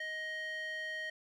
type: tone with band-pass filter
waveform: square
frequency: 626 Hz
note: D#5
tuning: 10 cents sharp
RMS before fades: -40 dBFS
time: 0-1.1 s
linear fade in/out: 5 ms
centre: 2200 Hz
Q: 5.5
effects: none